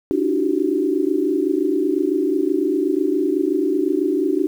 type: tone cluster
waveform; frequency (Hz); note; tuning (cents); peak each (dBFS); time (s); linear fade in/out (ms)
sine; 288.4 / 314.2 / 359 / 386.9; D4 / D#4 / F4 / G4; -31 / +17 / +48 / -23; -22; 0.11-4.47; 0
effects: 8-bit